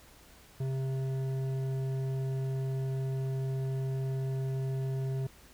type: tone with hard clipping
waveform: sine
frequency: 133 Hz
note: C3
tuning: 29 cents sharp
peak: -32 dBFS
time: 0.6-5.27 s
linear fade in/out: 5 ms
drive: 9 dB
effects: added 60 Hz sine -63 dBFS peak until 5.53 s + pink hiss -57 dBFS RMS until 5.53 s